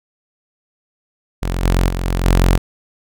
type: tone with level steps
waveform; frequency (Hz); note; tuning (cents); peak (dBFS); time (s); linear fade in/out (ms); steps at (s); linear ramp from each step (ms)
sawtooth; 44.56; F1; +36; -14 / -8 / -15 / -12 / -6; 1.42-2.58; 10; 1.63 / 1.88 / 2.05 / 2.25; 10
effects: none